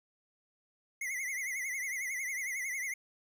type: tone with vibrato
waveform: square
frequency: 2077 Hz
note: C7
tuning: 13 cents flat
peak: -35 dBFS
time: 1.01-2.94 s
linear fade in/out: 5 ms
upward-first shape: triangle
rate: 11 Hz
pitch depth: 130 cents each way
effects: none